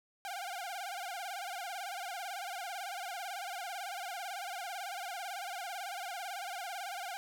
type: tone with vibrato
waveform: sawtooth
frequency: 748 Hz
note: F#5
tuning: 19 cents sharp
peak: -35 dBFS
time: 0.25-7.17 s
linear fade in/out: 0 ms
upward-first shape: sine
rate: 18 Hz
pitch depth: 140 cents each way
effects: none